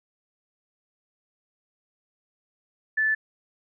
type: tone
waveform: sine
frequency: 1748 Hz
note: A6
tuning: 12 cents flat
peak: -20 dBFS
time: 2.97-3.15 s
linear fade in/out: 10 ms
effects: none